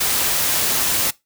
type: noise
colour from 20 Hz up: white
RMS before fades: -19 dBFS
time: 0-1.11 s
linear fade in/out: 10 ms
effects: noise-tail reverb RT60 0.2 s tail -21 dB re dry